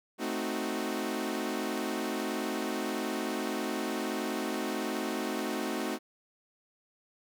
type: chord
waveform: sawtooth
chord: A diminished seventh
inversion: none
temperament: equal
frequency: 220 / 261.6 / 311.1 / 370 Hz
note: A3 / C4 / Eb4 / Gb4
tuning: 0 / 0 / 0 / 0 cents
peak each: -33 dBFS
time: 0.18-5.99 s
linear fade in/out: 50 ms
effects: none